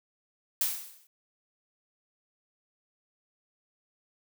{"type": "noise with exponential decay", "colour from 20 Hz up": "blue", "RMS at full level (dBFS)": -25, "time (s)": [0.61, 1.07], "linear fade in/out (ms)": 2, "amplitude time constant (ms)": 100, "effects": []}